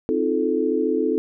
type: chord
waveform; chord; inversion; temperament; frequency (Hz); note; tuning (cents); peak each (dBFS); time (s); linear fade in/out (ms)
sine; F dominant seventh; second; just; 261.9 / 314.3 / 349.2 / 436.5; C4 / Eb4 / F4 / A4; +2 / +18 / 0 / -14; -25 / -24 / -26 / -22; 0.09-1.18; 0
effects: none